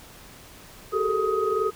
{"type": "tone cluster", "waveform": "sine", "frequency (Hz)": [384.2, 427.1, 448.6, 1256], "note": ["G4", "G#4", "A4", "D#6"], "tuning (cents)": [-35, 48, 34, 16], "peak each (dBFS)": -27, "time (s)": [0.92, 1.71], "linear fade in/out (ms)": 20, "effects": ["pink hiss -47 dBFS RMS until 1.75 s"]}